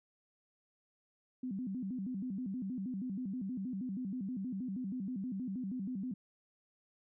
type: tone with vibrato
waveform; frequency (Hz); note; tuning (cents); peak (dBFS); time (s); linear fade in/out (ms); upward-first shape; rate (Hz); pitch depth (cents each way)
sine; 221.4; A3; +11; -36; 1.43-6.14; 5; square; 6.3; 240
effects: none